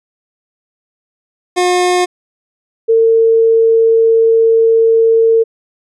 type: tone pair in turn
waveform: 25% pulse / sine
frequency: 359.4 / 452.8 Hz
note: F4 / A4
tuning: +50 / +50 cents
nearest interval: major third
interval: 400 cents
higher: second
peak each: -6 dBFS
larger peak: neither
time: 1.56-2.06 / 2.88-5.44 s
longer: second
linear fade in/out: 20 ms
effects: resampled to 24000 Hz